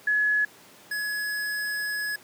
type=tone pair in turn; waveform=sine / square; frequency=1696 / 1688.7 Hz; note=G#6 / G#6; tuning=+36 / +28 cents; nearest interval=unison; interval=8 cents; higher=first; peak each=-20 / -28 dBFS; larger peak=first; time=0.07-0.45 / 0.91-2.16 s; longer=second; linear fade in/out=5 ms; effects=pink hiss -51 dBFS RMS until 2.23 s + high-pass 200 Hz 12 dB/octave